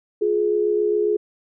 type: tone pair together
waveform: sine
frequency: 353.1 / 420.5 Hz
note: F4 / G#4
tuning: +19 / +22 cents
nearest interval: minor third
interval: 303 cents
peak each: -23 / -18 dBFS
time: 0.21-1.17 s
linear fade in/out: 10 ms
effects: none